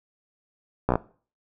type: slowing click train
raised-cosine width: 1 ms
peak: -7 dBFS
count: 5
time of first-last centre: 0.89-0.956 s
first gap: 15 ms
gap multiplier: 1.06
effects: noise-tail reverb RT60 0.4 s tail -19 dB re dry